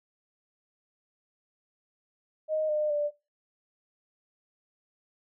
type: tone with pitch steps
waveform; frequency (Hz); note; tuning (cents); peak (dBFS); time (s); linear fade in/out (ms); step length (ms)
sine; 622.3 / 605.3 / 588.7; D#5 / D#5 / D5; 0 / -48 / +4; -25; 2.48-3.11; 50; 210
effects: noise-tail reverb RT60 0.3 s tail -21 dB re dry